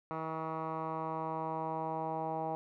10% pulse tone with low-pass filter sweep, 160 Hz, D#3, 49 cents sharp, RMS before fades -37 dBFS, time 0.11-2.55 s, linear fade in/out 0 ms, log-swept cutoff 1300 to 820 Hz, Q 3.6, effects none

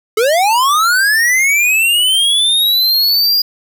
square linear sweep, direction up, 415.3 to 4873 Hz, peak -10 dBFS, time 0.17-3.42 s, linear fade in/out 5 ms, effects 7-bit

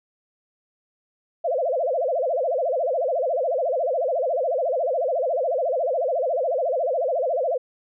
sine tone with vibrato, 587.3 Hz, D5, in tune, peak -20 dBFS, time 1.44-7.58 s, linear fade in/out 10 ms, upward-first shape sine, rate 14 Hz, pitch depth 290 cents each way, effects none

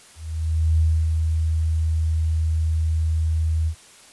sine tone with ADSR envelope, 79.9 Hz, D#2, 47 cents sharp, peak -14 dBFS, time 0.15-3.75 s, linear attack 640 ms, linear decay 280 ms, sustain -4 dB, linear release 78 ms, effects white hiss -48 dBFS RMS until 4.12 s + resampled to 24000 Hz

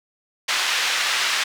pink band-pass noise, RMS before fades -22 dBFS, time 0.48-1.44 s, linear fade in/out 10 ms, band 1600 to 4900 Hz, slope 12 dB/octave, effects none

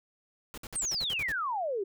pink noise bursts, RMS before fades -42 dBFS, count 9, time 0.54-1.32 s, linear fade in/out 0 ms, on 36 ms, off 57 ms
sine exponential sweep, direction down, 9080 to 370 Hz, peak -29 dBFS, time 0.75-1.84 s, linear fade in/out 10 ms
effects none

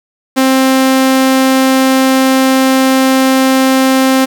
sawtooth tone, 263.7 Hz, C4, 14 cents sharp, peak -3 dBFS, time 0.36-4.26 s, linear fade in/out 20 ms, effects 7-bit

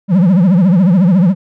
triangle tone with vibrato, 182.1 Hz, F#3, 27 cents flat, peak -4 dBFS, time 0.08-1.35 s, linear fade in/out 50 ms, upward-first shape triangle, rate 14 Hz, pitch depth 220 cents each way, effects none

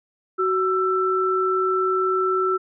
sine tone pair together, 374.3 / 1332 Hz, F#4 / E6, +20 / +18 cents, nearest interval octave + minor seventh, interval 2198 cents, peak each -21 dBFS, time 0.38-2.58 s, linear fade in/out 20 ms, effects none

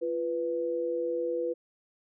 sine tone pair together, 344.8 / 493.9 Hz, F4 / B4, -22 / 0 cents, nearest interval tritone, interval 622 cents, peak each -33 / -29 dBFS, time 0.01-1.54 s, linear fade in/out 20 ms, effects none

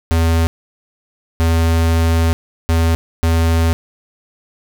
square tone bursts at uneven times, 82.41 Hz, E2, in tune, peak -12 dBFS, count 4, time 0.11-0.47 / 1.4-2.33 / 2.69-2.95 / 3.23-3.73 s, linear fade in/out 0 ms, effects none

